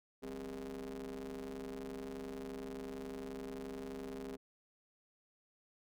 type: ring-modulated tone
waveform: 35% pulse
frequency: 71.4 Hz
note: D2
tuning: 48 cents flat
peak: -38 dBFS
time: 0.22-4.37 s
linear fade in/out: 20 ms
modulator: 333 Hz
effects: none